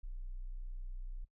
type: tone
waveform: sine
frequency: 30.87 Hz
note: B0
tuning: in tune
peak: -40 dBFS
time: 0.03-1.25 s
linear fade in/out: 10 ms
effects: noise-tail reverb RT60 0.1 s tail -17 dB re dry